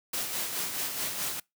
white noise with tremolo, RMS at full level -31 dBFS, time 0.13-1.4 s, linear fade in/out 5 ms, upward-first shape sine, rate 4.7 Hz, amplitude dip 45%, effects noise-tail reverb RT60 0.2 s tail -25 dB re dry + high-pass 100 Hz 12 dB/octave

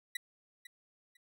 30% pulse tone with echo, 1953 Hz, B6, 20 cents flat, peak -31 dBFS, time 0.15-0.17 s, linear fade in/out 5 ms, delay 500 ms, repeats 2, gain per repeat -14 dB, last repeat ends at 1.17 s, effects none

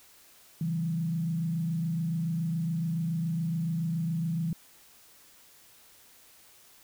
sine tone with frequency modulation, 164.81 Hz, E3, in tune, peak -27 dBFS, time 0.61-4.53 s, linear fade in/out 2 ms, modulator 27.1 Hz, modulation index 0.58, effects white hiss -57 dBFS RMS until 6.83 s

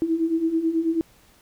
sine beating tone pair, 320.1 / 329.3 Hz, D#4 / E4, +49 / -2 cents, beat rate 9.2 Hz, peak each -26 / -21 dBFS, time 0.02-1.01 s, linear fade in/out 0 ms, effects pink hiss -56 dBFS RMS until 1.41 s

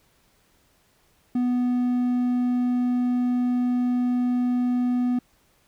triangle tone, 246.9 Hz, B3, in tune, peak -18 dBFS, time 1.35-5.19 s, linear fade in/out 5 ms, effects pink hiss -63 dBFS RMS until 5.67 s

